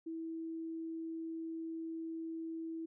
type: tone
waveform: sine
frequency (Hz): 326.2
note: E4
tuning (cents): -18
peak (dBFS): -39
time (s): 0.06-2.86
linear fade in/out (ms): 10
effects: none